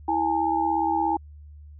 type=tone cluster; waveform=sine; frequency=328.7 / 822 / 899 Hz; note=E4 / G#5 / A5; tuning=-5 / -18 / +37 cents; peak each=-27 / -23 / -27 dBFS; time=0.08-1.17 s; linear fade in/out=5 ms; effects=added 74 Hz sine -42 dBFS peak until 1.79 s